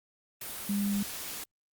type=tone in noise; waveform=sine; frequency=202.2 Hz; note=G#3; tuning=46 cents flat; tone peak=-27 dBFS; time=0.69-1.03 s; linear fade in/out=5 ms; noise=white; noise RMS=-39 dBFS; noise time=0.41-1.44 s; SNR=+9 dB; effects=Opus 32 kbps